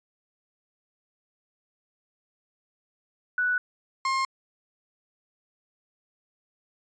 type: tone pair in turn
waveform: sine / 35% pulse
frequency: 1480 / 1065.5 Hz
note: F#6 / C6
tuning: 0 / +31 cents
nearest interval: tritone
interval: 569 cents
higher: first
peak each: -22 dBFS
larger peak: neither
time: 3.38-3.58 / 4.05-4.25 s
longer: neither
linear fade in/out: 2 ms
effects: resampled to 16000 Hz